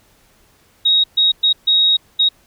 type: tone bursts at uneven times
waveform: sine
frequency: 3778 Hz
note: A#7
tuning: 22 cents sharp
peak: -10 dBFS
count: 5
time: 0.85-1.04 / 1.17-1.32 / 1.43-1.53 / 1.67-1.97 / 2.19-2.29 s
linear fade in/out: 10 ms
effects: pink hiss -54 dBFS RMS until 2.46 s